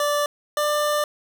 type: tone pair in turn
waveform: 25% pulse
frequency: 585 / 594.2 Hz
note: D5 / D5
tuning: -7 / +20 cents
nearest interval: unison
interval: 27 cents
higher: second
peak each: -16 dBFS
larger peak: neither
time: 0-0.26 / 0.57-1.04 s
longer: second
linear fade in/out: 2 ms
effects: none